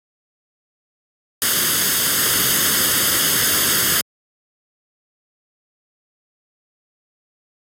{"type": "noise with comb filter", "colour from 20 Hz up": "white", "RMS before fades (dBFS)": -17, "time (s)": [1.42, 4.01], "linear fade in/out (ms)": 0, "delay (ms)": 0.61, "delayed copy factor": 0.65, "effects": ["high-pass 100 Hz 12 dB/octave", "AAC 48 kbps"]}